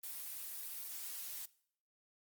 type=noise; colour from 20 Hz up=blue; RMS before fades=-45 dBFS; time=0.03-1.46 s; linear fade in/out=10 ms; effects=noise-tail reverb RT60 0.6 s tail -20 dB re dry + Opus 32 kbps